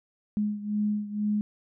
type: beating tone pair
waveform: sine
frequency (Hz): 208.6 / 210.7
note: G#3 / G#3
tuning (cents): +8 / +25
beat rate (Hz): 2.1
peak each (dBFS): -27 / -31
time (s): 0.37-1.41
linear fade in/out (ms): 0
effects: none